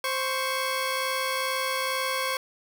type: tone pair together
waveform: 15% pulse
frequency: 523.3 / 1108.8 Hz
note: C5 / C#6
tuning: 0 / 0 cents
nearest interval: octave + minor second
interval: 1300 cents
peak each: -22 / -23 dBFS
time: 0.04-2.37 s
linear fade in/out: 2 ms
effects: none